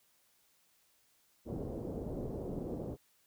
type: low-pass noise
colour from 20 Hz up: white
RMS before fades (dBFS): -40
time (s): 1.45-2.97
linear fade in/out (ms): 50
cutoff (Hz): 490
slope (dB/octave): 24
effects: white hiss -71 dBFS RMS until 3.26 s